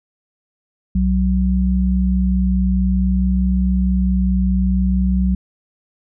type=tone pair together; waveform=sine; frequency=62.6 / 187.23 Hz; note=B1 / F#3; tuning=+24 / +21 cents; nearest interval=octave + perfect fifth; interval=1897 cents; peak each=-16 dBFS; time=0.95-5.35 s; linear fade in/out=5 ms; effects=none